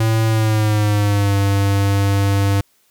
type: tone with pitch glide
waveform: square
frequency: 111.6 to 99.42 Hz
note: A2 to G2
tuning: +25 to +25 cents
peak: -14 dBFS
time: 0-2.61 s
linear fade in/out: 5 ms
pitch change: -200 cents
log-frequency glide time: 0.27-1.35 s
effects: white hiss -59 dBFS RMS until 2.9 s